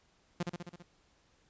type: tone with echo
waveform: sawtooth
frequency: 174.61 Hz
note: F3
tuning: in tune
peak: -27 dBFS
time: 0.4-0.43 s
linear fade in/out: 5 ms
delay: 66 ms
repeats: 6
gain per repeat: -3 dB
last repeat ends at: 0.826 s
effects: pink hiss -69 dBFS RMS until 1.49 s + resampled to 16000 Hz